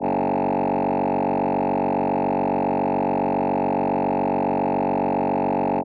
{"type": "tone with frequency modulation", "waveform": "sine", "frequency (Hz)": 545, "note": "C#5", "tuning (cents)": -29, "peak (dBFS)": -16, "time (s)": [0, 5.84], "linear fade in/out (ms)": 50, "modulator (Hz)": 47.2, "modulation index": 7.5, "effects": ["tanh soft clip ceiling -18 dBFS"]}